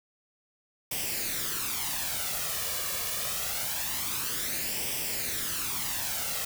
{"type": "noise with flanger", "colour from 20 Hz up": "white", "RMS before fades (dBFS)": -32, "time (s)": [0.91, 6.45], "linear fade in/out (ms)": 5, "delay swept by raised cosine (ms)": [0.36, 1.76], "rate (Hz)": 0.25, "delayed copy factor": 0.6, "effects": []}